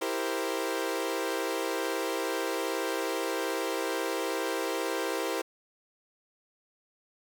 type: chord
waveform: sawtooth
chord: C dominant seventh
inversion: first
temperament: equal with one note detuned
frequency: 329.6 / 392 / 464.6 / 523.3 Hz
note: E4 / G4 / Bb4 / C5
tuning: 0 / 0 / -6 / 0 cents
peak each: -31 dBFS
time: 0.01-5.42 s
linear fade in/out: 10 ms
effects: none